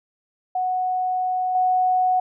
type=tone with level steps; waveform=sine; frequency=738 Hz; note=F#5; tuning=5 cents flat; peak=-20 / -16 dBFS; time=0.55-2.2 s; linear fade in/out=5 ms; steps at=1.55 s; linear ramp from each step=2 ms; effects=none